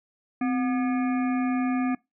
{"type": "harmonic tone with a mistuned harmonic", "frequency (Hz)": 242.5, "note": "B3", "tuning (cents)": -31, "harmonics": [1, 3, 5, 7, 9, 10], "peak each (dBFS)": [-23, -33, -37, -40, -42, -43], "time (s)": [0.41, 1.95], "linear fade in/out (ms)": 5, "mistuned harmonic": 1, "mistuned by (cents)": 100, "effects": ["noise-tail reverb RT60 0.2 s tail -24 dB re dry"]}